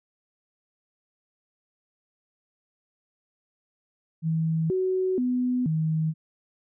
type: tone with pitch steps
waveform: sine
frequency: 161.2 / 373.4 / 249.9 / 158.2 Hz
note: E3 / F#4 / B3 / D#3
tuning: -38 / +16 / +21 / +29 cents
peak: -22 dBFS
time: 4.22-6.14 s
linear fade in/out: 50 ms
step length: 480 ms
effects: none